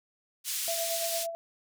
white band-pass noise, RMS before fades -33 dBFS, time 0.44-1.27 s, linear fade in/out 50 ms, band 2800 to 13000 Hz, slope 12 dB/octave
sine tone with tremolo, 669 Hz, E5, 25 cents sharp, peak -30 dBFS, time 0.68-1.35 s, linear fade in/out 0 ms, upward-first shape sine, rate 8.9 Hz, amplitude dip 55%
effects none

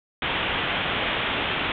white low-pass noise, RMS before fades -26 dBFS, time 0.22-1.72 s, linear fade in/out 2 ms, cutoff 3500 Hz, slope 96 dB/octave, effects none

